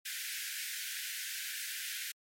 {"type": "high-pass noise", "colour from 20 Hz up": "pink", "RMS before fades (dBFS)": -40, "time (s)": [0.05, 2.12], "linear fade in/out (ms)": 10, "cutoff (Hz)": 1500, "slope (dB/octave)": 96, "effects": ["MP3 64 kbps"]}